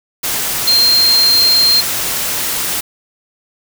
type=tone in noise; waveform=sine; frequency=4186 Hz; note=C8; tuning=in tune; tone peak=-8 dBFS; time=0.67-1.81 s; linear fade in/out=10 ms; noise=white; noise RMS=-18 dBFS; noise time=0.23-2.81 s; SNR=+7 dB; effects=none